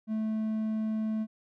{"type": "tone", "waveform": "triangle", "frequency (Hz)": 218.2, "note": "A3", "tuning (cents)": -14, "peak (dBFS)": -26, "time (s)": [0.07, 1.27], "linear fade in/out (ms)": 50, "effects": []}